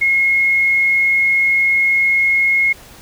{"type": "tone", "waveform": "sine", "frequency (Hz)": 2160, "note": "C#7", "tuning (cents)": -45, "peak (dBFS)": -11, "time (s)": [0.01, 2.73], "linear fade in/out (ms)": 10, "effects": ["pink hiss -41 dBFS RMS until 3.01 s"]}